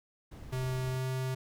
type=noise; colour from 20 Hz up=brown; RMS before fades=-45 dBFS; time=0.31-0.98 s; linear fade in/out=10 ms
type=tone with pitch glide; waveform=square; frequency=128.9 to 130.1 Hz; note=C3 to C3; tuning=-26 to -9 cents; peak=-32 dBFS; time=0.52-1.35 s; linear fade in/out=10 ms; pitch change=+17 cents; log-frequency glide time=0.89-1.04 s
effects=none